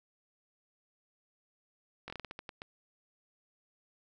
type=slowing click train; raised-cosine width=0.3 ms; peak=-26 dBFS; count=10; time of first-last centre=2.08-2.619 s; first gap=20 ms; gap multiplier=1.26; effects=none